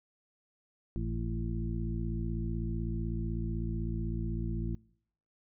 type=harmonic tone with a mistuned harmonic; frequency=56 Hz; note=A1; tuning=31 cents sharp; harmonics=1 / 2 / 3 / 4 / 6; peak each=-34 / -37 / -39 / -40 / -42 dBFS; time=0.96-4.75 s; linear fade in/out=0 ms; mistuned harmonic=1; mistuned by=-120 cents; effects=noise-tail reverb RT60 0.7 s tail -25 dB re dry